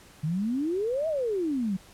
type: exponential two-way sweep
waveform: sine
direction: up then down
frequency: 146.83 to 659.3 to 180.6 Hz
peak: -25 dBFS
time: 0.23-1.77 s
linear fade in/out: 10 ms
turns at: 1.08 s
effects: pink hiss -53 dBFS RMS until 1.93 s + low-pass 12000 Hz 12 dB/octave